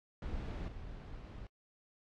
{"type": "noise with level steps", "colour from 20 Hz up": "brown", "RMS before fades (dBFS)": [-40, -47], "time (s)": [0.22, 1.47], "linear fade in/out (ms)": 2, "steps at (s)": 0.68, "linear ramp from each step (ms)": 2, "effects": ["low-pass 4000 Hz 12 dB/octave", "AAC 64 kbps"]}